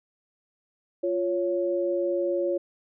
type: tone pair together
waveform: sine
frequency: 349.2 / 556.1 Hz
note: F4 / C#5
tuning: 0 / +5 cents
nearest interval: minor sixth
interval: 805 cents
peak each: -26 dBFS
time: 1.03-2.58 s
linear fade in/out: 10 ms
effects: none